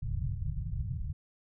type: low-pass noise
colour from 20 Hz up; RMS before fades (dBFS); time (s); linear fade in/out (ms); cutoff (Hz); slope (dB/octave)
white; -34; 0.02-1.13; 10; 140; 48
effects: none